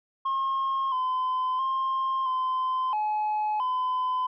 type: tone with pitch steps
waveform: sine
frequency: 1075 / 1023 / 1059 / 1031 / 850 / 1015 Hz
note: C6 / C6 / C6 / C6 / G#5 / B5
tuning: +47 / -39 / +21 / -26 / +40 / +47 cents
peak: -22 dBFS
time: 0.25-4.27 s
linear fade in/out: 10 ms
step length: 670 ms
effects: tanh soft clip ceiling -23 dBFS